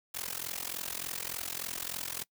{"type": "noise with amplitude modulation", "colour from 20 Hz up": "white", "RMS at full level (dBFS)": -34, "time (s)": [0.14, 2.24], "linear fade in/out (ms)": 10, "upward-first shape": "sine", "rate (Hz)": 43.4, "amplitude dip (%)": 95, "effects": ["noise-tail reverb RT60 0.1 s tail -24 dB re dry"]}